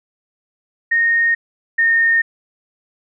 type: tone pair in turn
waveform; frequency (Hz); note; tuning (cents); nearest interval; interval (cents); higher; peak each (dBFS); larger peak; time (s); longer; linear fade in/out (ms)
sine; 1851 / 1834; A#6 / A#6; -13 / -29; unison; 16; first; -12 / -11; second; 0.91-1.35 / 1.78-2.22; neither; 10
effects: none